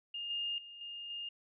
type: tone with level steps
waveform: sine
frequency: 2826 Hz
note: F7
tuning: 20 cents sharp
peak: -38 / -34 / -48 / -42 / -39 dBFS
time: 0.14-1.29 s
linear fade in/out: 5 ms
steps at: 0.3 / 0.58 / 0.81 / 1.1 s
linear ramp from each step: 2 ms
effects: none